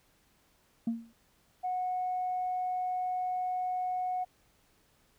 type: tone with exponential decay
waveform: sine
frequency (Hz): 230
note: A#3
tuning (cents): -23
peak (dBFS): -23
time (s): 0.87-1.13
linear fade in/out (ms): 5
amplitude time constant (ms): 55
type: tone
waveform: sine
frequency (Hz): 733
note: F#5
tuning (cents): -16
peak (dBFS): -29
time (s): 1.63-4.25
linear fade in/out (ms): 20
effects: tanh soft clip ceiling -25 dBFS + pink hiss -68 dBFS RMS until 5.18 s